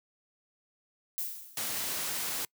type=noise with exponential decay; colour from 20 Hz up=violet; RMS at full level=-32 dBFS; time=1.18-1.83 s; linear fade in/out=0 ms; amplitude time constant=140 ms
type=noise; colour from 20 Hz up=white; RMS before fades=-34 dBFS; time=1.57-2.45 s; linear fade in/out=2 ms
effects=noise-tail reverb RT60 0.1 s tail -26 dB re dry + high-pass 100 Hz 12 dB/octave